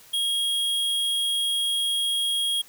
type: tone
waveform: square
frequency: 3277 Hz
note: G#7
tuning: 24 cents flat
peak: -23 dBFS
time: 0.13-2.62 s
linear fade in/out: 10 ms
effects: white hiss -51 dBFS RMS until 2.68 s